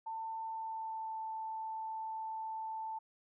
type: tone with pitch glide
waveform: sine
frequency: 894 to 883.7 Hz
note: A5 to A5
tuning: +27 to +7 cents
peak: -38 dBFS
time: 0.06-2.99 s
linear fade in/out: 10 ms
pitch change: -20 cents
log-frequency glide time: 0.42-1.21 s
effects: none